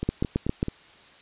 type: two click trains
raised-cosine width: 3 ms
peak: -10 / -15 dBFS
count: 5 / 4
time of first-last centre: 0.09-0.629 / 0.03-0.684 s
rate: 7.42 / 4.59 Hz
effects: white hiss -52 dBFS RMS until 1.21 s + resampled to 8000 Hz